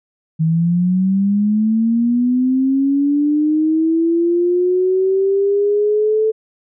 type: linear sweep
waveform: sine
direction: up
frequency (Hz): 157.6 to 440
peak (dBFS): -12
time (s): 0.39-6.32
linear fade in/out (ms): 20
effects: none